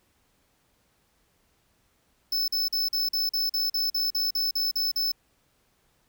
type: tone bursts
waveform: square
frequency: 5260 Hz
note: E8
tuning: 5 cents flat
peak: -24 dBFS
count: 14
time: 2.32-5.119 s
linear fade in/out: 5 ms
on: 160 ms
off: 43 ms
effects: pink hiss -68 dBFS RMS until 6.08 s